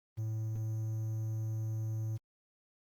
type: tone with quantisation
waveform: triangle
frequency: 110 Hz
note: A2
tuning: in tune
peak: -31 dBFS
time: 0.17-2.18 s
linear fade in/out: 20 ms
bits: 10
effects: Opus 32 kbps